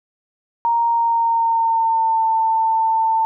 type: tone with pitch glide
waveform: sine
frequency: 932.3 to 893.8 Hz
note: A#5 to A5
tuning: 0 to +27 cents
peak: -14 dBFS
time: 0.65-3.25 s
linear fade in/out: 0 ms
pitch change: -73 cents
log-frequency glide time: 0.88-2.26 s
effects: none